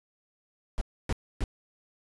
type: noise bursts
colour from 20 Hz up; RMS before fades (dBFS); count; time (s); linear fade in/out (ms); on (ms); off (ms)
brown; -27; 3; 0.78-1.439; 0; 33; 280
effects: resampled to 24000 Hz